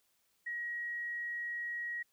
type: tone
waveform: sine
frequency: 1900 Hz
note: A#6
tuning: 33 cents sharp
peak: -36 dBFS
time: 0.46-2.03 s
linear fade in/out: 10 ms
effects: white hiss -75 dBFS RMS until 2.12 s